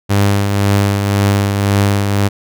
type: tone with tremolo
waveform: sawtooth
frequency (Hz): 100.4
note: G2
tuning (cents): +42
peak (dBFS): -5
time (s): 0.09-2.29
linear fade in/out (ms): 20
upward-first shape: triangle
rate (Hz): 1.9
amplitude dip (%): 45
effects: none